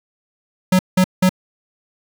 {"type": "tone bursts", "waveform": "square", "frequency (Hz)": 185, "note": "F#3", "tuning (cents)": 0, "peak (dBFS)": -11, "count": 3, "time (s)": [0.72, 1.293], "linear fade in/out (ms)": 5, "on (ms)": 71, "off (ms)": 180, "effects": ["8-bit"]}